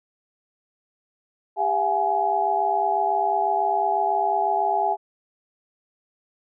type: tone cluster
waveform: sine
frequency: 398.6 / 685 / 751 / 839 Hz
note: G4 / F5 / F#5 / G#5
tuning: +29 / -34 / +26 / +17 cents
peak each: -29 / -25 / -26 / -22 dBFS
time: 1.56-4.97 s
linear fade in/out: 50 ms
effects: none